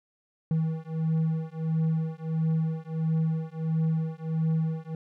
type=beating tone pair; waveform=triangle; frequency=159.7 / 161.2 Hz; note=D#3 / E3; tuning=+45 / -38 cents; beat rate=1.5 Hz; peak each=-26 dBFS; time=0.51-4.95 s; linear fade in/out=2 ms; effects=none